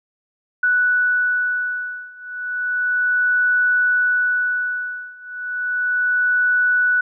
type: beating tone pair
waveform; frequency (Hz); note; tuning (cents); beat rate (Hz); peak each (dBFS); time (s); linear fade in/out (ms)
sine; 1480 / 1480.33; F#6 / F#6; 0 / 0; 0.33; -20 / -19; 0.63-7.01; 5
effects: none